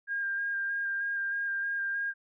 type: tone with vibrato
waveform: sine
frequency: 1608 Hz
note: G6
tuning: 44 cents sharp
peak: -29 dBFS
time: 0.07-2.14 s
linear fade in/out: 50 ms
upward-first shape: square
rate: 3.2 Hz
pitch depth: 13 cents each way
effects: none